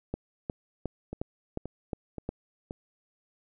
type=two click trains; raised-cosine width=2 ms; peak=-23 / -18 dBFS; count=4 / 7; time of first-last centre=1.13-2.709 / 0.14-2.291 s; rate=1.9 / 2.79 Hz; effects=none